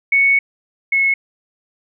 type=tone pair in turn; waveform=sine; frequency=2217 / 2186 Hz; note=C#7 / C#7; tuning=0 / -25 cents; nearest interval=unison; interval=25 cents; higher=first; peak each=-10 / -12 dBFS; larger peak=first; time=0.12-0.39 / 0.92-1.14 s; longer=first; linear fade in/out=5 ms; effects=none